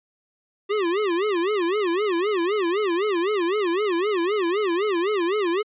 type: tone with vibrato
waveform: square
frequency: 379.2 Hz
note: F#4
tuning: 43 cents sharp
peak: -21 dBFS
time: 0.69-5.63 s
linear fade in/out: 20 ms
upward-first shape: sine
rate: 3.9 Hz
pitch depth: 220 cents each way
effects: resampled to 8000 Hz